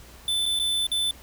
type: tone with dropouts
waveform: square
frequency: 3520 Hz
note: A7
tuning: in tune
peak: -23 dBFS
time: 0.28-1.11 s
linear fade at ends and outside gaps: 2 ms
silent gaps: 0.457-0.461 / 0.591-0.597 / 0.868-0.916 s
effects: added 60 Hz sine -49 dBFS peak until 1.22 s + pink hiss -49 dBFS RMS until 1.22 s